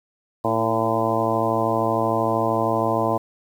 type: harmonic tone with a mistuned harmonic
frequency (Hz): 113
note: A2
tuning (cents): +47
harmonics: 1 / 2 / 3 / 4 / 5 / 6 / 7 / 8 / 9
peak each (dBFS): -29 / -29 / -27 / -28 / -26 / -25 / -29 / -29 / -26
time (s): 0.44-3.18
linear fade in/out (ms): 10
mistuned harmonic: 3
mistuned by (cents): -43
effects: 8-bit